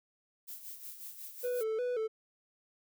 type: noise with tremolo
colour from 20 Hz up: violet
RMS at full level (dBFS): -44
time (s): 0.47-1.64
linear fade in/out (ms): 20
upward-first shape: sine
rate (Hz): 5.5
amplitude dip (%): 60
type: tone with vibrato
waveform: triangle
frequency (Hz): 466.2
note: A#4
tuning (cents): 0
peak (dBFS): -29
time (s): 1.43-2.08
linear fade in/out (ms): 20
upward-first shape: square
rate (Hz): 2.8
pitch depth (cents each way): 100
effects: none